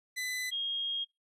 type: tone pair in turn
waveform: sawtooth / sine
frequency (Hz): 2006 / 3253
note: B6 / G#7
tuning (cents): +26 / -37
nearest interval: minor sixth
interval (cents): 837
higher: second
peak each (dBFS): -30 / -31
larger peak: first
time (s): 0.16-0.51 / 0.51-1.05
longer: second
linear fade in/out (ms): 20
effects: noise-tail reverb RT60 0.2 s tail -25 dB re dry + resampled to 32000 Hz